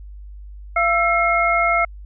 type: tone cluster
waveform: sine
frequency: 683 / 1329 / 2149 Hz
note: F5 / E6 / C7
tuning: -39 / +14 / +46 cents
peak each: -19 dBFS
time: 0.76-1.85 s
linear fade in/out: 5 ms
effects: added 50 Hz sine -34 dBFS peak until 2.05 s